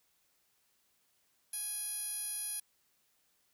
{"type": "tone with band-pass filter", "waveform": "10% pulse", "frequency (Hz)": 828, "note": "G#5", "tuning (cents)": -5, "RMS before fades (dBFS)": -39, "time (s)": [1.53, 2.6], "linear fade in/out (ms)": 5, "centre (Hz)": 10000, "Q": 9.6, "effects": ["white hiss -74 dBFS RMS until 3.53 s"]}